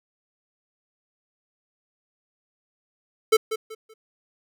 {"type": "tone with echo", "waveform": "square", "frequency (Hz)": 440, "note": "A4", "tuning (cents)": 0, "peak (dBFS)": -14, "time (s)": [3.32, 3.37], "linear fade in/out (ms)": 10, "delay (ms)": 190, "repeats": 3, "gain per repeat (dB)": -11, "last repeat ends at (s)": 3.94, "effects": []}